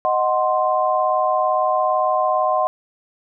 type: chord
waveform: sine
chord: C diminished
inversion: first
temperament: equal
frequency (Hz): 622.3 / 740 / 1046.5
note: Eb5 / Gb5 / C6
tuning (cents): 0 / 0 / 0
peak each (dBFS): -20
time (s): 0.05-2.67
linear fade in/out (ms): 0
effects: none